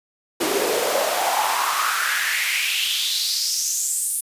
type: noise with high-pass filter sweep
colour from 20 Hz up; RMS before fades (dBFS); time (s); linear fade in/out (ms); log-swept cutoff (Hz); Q
pink; -22; 0.4-4.21; 10; 340 to 9900; 4.3
effects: resampled to 32000 Hz